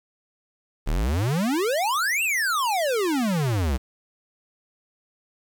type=exponential two-way sweep; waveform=square; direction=up then down; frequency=32.7 to 2794 to 60.2 Hz; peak=-22 dBFS; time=0.86-3.78 s; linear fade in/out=20 ms; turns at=2.23 s; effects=8-bit